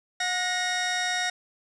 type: tone pair together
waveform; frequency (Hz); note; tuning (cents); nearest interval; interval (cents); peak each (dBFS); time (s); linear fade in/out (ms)
20% pulse; 725.6 / 1870; F#5 / A#6; -34 / +5; octave + major third; 1639; -24 / -22; 0.2-1.3; 5
effects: resampled to 22050 Hz + 8-bit